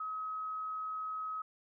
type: tone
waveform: sine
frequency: 1274 Hz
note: D#6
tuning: 41 cents sharp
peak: -36 dBFS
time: 0-1.42 s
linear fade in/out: 5 ms
effects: none